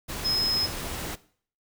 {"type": "tone in noise", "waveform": "sine", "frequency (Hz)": 5130, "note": "E8", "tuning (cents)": -48, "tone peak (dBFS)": -23, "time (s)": [0.24, 0.67], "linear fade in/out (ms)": 20, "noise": "pink", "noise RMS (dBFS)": -34, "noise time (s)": [0.08, 1.16], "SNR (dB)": 8, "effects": ["noise-tail reverb RT60 0.5 s tail -18 dB re dry"]}